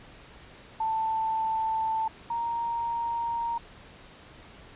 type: tone pair in turn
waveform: sine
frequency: 886 / 932.2 Hz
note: A5 / A#5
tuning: +12 / 0 cents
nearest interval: minor second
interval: 88 cents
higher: second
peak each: -25 / -27 dBFS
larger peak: first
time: 0.8-2.08 / 2.3-3.58 s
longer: neither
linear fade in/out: 5 ms
effects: pink hiss -50 dBFS RMS until 4.75 s + resampled to 8000 Hz

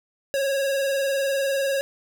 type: tone with vibrato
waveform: square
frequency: 548 Hz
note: C#5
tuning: 20 cents flat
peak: -22 dBFS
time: 0.34-1.81 s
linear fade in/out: 0 ms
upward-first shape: sine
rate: 20 Hz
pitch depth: 44 cents each way
effects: none

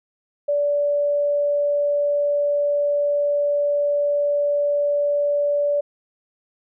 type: tone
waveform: sine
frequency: 579 Hz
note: D5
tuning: 25 cents flat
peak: -17 dBFS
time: 0.48-5.81 s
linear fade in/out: 10 ms
effects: none

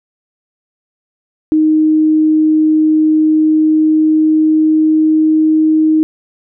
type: tone with pitch glide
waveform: sine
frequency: 311.1 to 313.1 Hz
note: D#4 to D#4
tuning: 0 to +11 cents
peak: -7 dBFS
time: 1.52-6.03 s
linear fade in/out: 0 ms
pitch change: +11 cents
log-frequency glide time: 3.16-5.59 s
effects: none

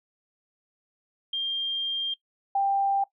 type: tone pair in turn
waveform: sine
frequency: 3196 / 790.5 Hz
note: G7 / G5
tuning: +33 / +14 cents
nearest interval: 2 octaves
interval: 2419 cents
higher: first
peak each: -25 / -21 dBFS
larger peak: second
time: 1.33-2.14 / 2.55-3.04 s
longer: first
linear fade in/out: 5 ms
effects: noise-tail reverb RT60 0.1 s tail -19 dB re dry

